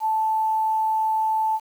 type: tone with quantisation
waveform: sine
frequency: 877 Hz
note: A5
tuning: 6 cents flat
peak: -19 dBFS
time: 0-1.6 s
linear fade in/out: 50 ms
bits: 8
effects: none